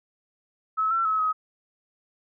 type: tone with pitch steps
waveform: sine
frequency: 1294 / 1348 / 1289 / 1267 Hz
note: E6 / E6 / E6 / D#6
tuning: -32 / +38 / -39 / +31 cents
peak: -21 dBFS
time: 0.77-1.33 s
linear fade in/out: 20 ms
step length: 140 ms
effects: none